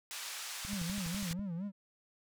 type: band-pass noise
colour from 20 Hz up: white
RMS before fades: -43 dBFS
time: 0.11-1.33 s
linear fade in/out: 0 ms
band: 980 to 7800 Hz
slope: 12 dB/octave
type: click train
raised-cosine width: 5 ms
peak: -33 dBFS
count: 10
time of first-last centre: 0.65-1.394 s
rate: 12.1 Hz
type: tone with vibrato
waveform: triangle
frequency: 184.3 Hz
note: F#3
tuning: 7 cents flat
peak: -34 dBFS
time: 0.67-1.72 s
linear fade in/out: 50 ms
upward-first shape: sine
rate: 4.3 Hz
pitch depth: 190 cents each way
effects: none